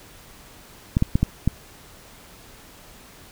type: clicks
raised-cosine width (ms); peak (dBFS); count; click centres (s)
5; -5; 5; 0.969 / 1.024 / 1.155 / 1.23 / 1.476
effects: pink hiss -47 dBFS RMS until 3.31 s